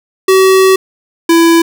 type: tone pair in turn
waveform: square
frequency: 380 / 333.2 Hz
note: F#4 / E4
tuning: +46 / +19 cents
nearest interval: major second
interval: 227 cents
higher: first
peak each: -5 / -5 dBFS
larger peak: neither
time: 0.28-0.76 / 1.29-1.62 s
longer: first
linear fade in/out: 5 ms
effects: none